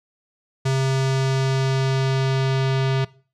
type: tone with low-pass filter sweep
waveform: square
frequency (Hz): 133.5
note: C3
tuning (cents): +35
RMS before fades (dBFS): -20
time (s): 0.65-3.05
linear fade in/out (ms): 10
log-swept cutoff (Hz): 6800 to 3900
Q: 1.3
effects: noise-tail reverb RT60 0.4 s tail -20 dB re dry